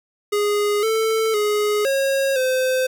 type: tone with pitch steps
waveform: square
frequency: 413.4 / 443.4 / 418.3 / 544 / 516 Hz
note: G#4 / A4 / G#4 / C#5 / C5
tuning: -8 / +13 / +12 / -33 / -24 cents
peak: -18 dBFS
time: 0.32-2.87 s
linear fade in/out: 10 ms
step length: 510 ms
effects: 9-bit